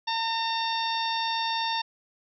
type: harmonic tone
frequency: 909 Hz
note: A#5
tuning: 44 cents flat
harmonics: 1 / 2 / 3 / 4 / 5 / 6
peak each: -28 / -36 / -37 / -32 / -37 / -37 dBFS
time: 0.07-1.82 s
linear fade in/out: 10 ms
effects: none